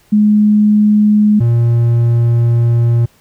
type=tone pair in turn; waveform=sine / triangle; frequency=210.2 / 117.76 Hz; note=G#3 / A#2; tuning=+21 / +18 cents; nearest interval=minor seventh; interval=1003 cents; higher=first; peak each=-6 dBFS; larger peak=neither; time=0.12-1.4 / 1.4-3.06 s; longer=second; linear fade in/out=10 ms; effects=pink hiss -51 dBFS RMS until 3.2 s